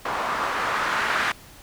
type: noise with low-pass filter sweep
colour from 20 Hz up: blue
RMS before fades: -25 dBFS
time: 0.05-1.32 s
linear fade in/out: 5 ms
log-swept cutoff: 1000 to 1600 Hz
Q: 1.9
effects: pink hiss -47 dBFS RMS until 1.62 s